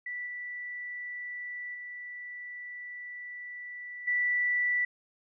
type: tone with level steps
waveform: sine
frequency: 1966 Hz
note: B6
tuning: 8 cents flat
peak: -34 / -36 / -39 / -25 dBFS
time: 0.06-4.85 s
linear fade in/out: 5 ms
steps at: 0.26 / 1.74 / 4.07 s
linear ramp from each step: 10 ms
effects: none